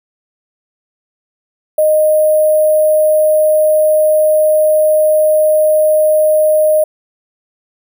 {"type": "tone with sample-and-hold", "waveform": "sine", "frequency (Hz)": 617, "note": "D#5", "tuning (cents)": -15, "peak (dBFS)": -7, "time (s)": [1.78, 6.84], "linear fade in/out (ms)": 5, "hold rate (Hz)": 11025, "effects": []}